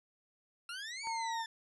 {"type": "exponential two-way sweep", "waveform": "20% pulse", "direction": "up then down", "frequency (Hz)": [1356, 2293, 1759], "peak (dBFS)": -36, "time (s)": [0.69, 1.46], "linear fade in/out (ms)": 2, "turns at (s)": 1.03}
{"type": "tone", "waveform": "sine", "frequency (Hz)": 910, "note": "A#5", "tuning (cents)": -42, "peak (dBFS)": -35, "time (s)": [1.03, 1.46], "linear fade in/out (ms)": 50}
{"type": "click", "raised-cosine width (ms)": 0.5, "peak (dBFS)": -36, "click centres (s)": 1.072}
{"effects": ["resampled to 24000 Hz"]}